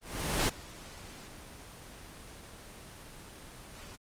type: noise with ADSR envelope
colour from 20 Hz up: pink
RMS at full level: -27 dBFS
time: 0.01-3.97 s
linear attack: 470 ms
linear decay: 19 ms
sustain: -21 dB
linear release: 25 ms
effects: low-pass 11000 Hz 12 dB/octave + Opus 24 kbps